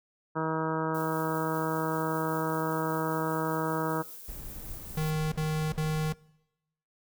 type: harmonic tone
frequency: 159.4 Hz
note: D#3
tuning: 42 cents sharp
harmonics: 1 / 2 / 3 / 4 / 5 / 6 / 7 / 8 / 9 / 10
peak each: -34 / -34 / -35 / -38 / -43 / -34 / -42 / -36 / -43 / -44 dBFS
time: 0.35-4.03 s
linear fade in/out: 20 ms
type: noise with tremolo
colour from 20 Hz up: violet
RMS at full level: -44 dBFS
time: 0.94-5.11 s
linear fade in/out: 10 ms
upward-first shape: triangle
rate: 5.1 Hz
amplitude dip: 25%
type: noise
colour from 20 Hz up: brown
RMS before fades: -42 dBFS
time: 4.28-6.14 s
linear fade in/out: 5 ms
type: tone bursts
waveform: square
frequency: 155.6 Hz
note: D#3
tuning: in tune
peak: -28 dBFS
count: 3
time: 4.97-6.126 s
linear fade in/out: 5 ms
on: 350 ms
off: 53 ms
effects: noise-tail reverb RT60 0.9 s tail -23 dB re dry